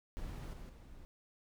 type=noise with level steps; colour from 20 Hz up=brown; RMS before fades=-43 / -48 / -54 dBFS; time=0.17-1.05 s; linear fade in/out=0 ms; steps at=0.53 / 0.69 s; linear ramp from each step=5 ms; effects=none